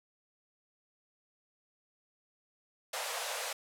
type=high-pass noise; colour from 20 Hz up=pink; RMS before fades=-37 dBFS; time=2.93-3.53 s; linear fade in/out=5 ms; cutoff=470 Hz; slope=96 dB/octave; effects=low-pass 12000 Hz 12 dB/octave